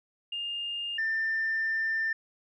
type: tone pair in turn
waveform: sine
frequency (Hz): 2819 / 1790.3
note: F7 / A6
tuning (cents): +16 / +30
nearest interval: minor sixth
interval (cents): 786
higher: first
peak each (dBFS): -31 / -25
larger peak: second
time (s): 0.32-0.98 / 0.98-2.13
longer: second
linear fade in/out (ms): 5
effects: tanh soft clip ceiling -23 dBFS